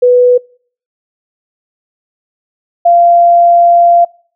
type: tone pair in turn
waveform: sine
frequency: 493.9 / 690.7 Hz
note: B4 / F5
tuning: 0 / -19 cents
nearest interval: tritone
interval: 581 cents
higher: second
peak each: -3 dBFS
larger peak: neither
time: 0.02-0.38 / 2.85-4.05 s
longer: second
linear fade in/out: 10 ms
effects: noise-tail reverb RT60 0.5 s tail -26 dB re dry